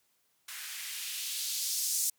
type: noise with band-pass filter sweep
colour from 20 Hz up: violet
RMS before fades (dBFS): -35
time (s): 0.48-2.1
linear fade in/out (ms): 5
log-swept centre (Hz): 1500 to 7000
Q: 1.4
effects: white hiss -73 dBFS RMS until 2.18 s + high-pass 80 Hz 12 dB/octave